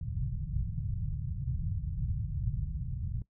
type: low-pass noise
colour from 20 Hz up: white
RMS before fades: -34 dBFS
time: 0.01-3.22 s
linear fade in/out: 2 ms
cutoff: 150 Hz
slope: 48 dB/octave
effects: noise-tail reverb RT60 0.1 s tail -20 dB re dry